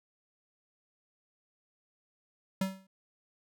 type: tone with exponential decay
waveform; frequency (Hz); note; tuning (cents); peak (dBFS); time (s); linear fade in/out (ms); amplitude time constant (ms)
square; 191.1; G3; -44; -26; 2.61-2.87; 5; 55
effects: none